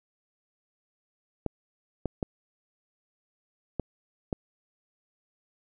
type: clicks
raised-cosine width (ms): 2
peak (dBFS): -15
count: 5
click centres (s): 1.463 / 2.057 / 2.228 / 3.797 / 4.328
effects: none